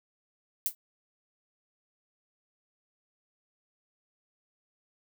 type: noise with exponential decay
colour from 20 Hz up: violet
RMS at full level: -24 dBFS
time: 0.66-0.75 s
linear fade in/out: 1 ms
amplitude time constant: 19 ms
effects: none